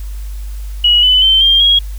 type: tone with pitch steps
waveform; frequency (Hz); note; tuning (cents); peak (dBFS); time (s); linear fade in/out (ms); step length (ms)
sine; 2914 / 3005 / 3098 / 3194 / 3294; F#7 / F#7 / G7 / G7 / G#7; -27 / +26 / -21 / +32 / -15; -6; 0.84-1.79; 5; 190
effects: added 50 Hz sine -21 dBFS peak until 1.98 s + white hiss -42 dBFS RMS until 1.98 s